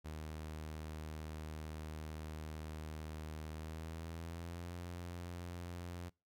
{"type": "tone with pitch glide", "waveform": "sawtooth", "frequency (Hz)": [77.78, 87.31], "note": ["D#2", "F2"], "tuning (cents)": [0, 0], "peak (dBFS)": -40, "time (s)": [0.04, 6.1], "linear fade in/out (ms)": 20, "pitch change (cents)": 200, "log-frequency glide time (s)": [3.52, 4.73], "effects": ["noise-tail reverb RT60 0.3 s tail -26 dB re dry"]}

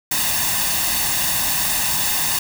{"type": "noise with comb filter", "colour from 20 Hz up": "white", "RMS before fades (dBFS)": -20, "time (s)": [0.11, 2.39], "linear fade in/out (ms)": 5, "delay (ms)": 1.1, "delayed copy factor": 0.65, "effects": []}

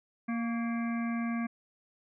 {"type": "harmonic tone with a mistuned harmonic", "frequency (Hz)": 233.1, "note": "A#3", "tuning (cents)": 0, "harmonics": [1, 3, 5, 7, 9, 10], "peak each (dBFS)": [-30, -43, -43, -45, -46, -48], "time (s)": [0.28, 1.47], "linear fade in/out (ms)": 10, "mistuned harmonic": 5, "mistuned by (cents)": -35, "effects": []}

